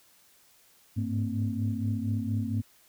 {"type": "tone cluster", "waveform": "sine", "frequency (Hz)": [102.4, 106.7, 227.3, 262], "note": ["G#2", "G#2", "A#3", "C4"], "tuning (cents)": [-24, 47, -43, 2], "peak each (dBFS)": [-30, -33, -32, -35], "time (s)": [0.96, 2.62], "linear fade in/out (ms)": 20, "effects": ["tanh soft clip ceiling -17 dBFS", "white hiss -61 dBFS RMS until 2.88 s"]}